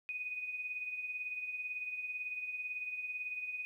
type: tone with tremolo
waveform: sine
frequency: 2489 Hz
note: D#7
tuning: in tune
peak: -35 dBFS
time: 0.09-3.65 s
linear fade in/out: 0 ms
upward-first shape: triangle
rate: 18 Hz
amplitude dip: 60%
effects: 12-bit